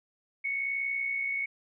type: tone pair together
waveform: sine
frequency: 2156 / 2217 Hz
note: C#7 / C#7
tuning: -49 / 0 cents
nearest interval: unison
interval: 49 cents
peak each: -39 / -29 dBFS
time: 0.44-1.46 s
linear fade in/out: 10 ms
effects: none